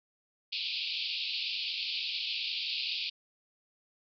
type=band-pass noise; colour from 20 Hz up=white; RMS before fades=-35 dBFS; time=0.52-3.1 s; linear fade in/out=10 ms; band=2400 to 4800 Hz; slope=96 dB/octave; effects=none